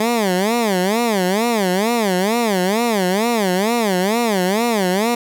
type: tone with vibrato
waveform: 15% pulse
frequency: 207.7 Hz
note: G#3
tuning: in tune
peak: -9 dBFS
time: 0-5.15 s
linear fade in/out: 5 ms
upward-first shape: sine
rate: 2.2 Hz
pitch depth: 250 cents each way
effects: none